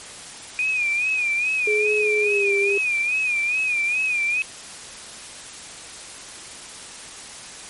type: tone with vibrato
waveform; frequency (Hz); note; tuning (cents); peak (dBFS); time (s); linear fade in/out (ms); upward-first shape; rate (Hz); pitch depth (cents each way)
sine; 2452; D#7; -26; -19; 0.59-4.42; 0; sine; 2.4; 84
type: tone with pitch glide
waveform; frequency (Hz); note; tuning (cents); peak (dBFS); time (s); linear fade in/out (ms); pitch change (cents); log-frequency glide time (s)
sine; 422.6 to 400.5; G#4 to G4; +30 to +37; -20; 1.67-2.78; 5; -93; 2.18-2.43
effects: white hiss -38 dBFS RMS until 7.69 s + MP3 48 kbps